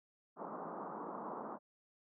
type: band-pass noise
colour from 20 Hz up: white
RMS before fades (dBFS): -45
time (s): 0.36-1.59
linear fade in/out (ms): 50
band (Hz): 170 to 1200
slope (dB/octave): 48
effects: none